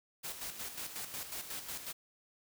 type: noise with tremolo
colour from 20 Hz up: white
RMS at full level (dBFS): -41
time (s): 0.23-1.93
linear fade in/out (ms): 20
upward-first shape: square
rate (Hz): 5.5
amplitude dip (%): 55
effects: none